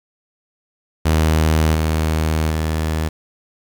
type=tone with level steps; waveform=sawtooth; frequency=78.8 Hz; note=D#2; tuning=23 cents sharp; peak=-9 / -12 / -14 dBFS; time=1.05-3.09 s; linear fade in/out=10 ms; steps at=1.74 / 2.5 s; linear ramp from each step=5 ms; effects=7-bit